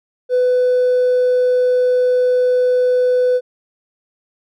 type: tone with hard clipping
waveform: triangle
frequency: 500 Hz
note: B4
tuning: 21 cents sharp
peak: -11 dBFS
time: 0.29-3.41 s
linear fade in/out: 50 ms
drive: 2 dB
effects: none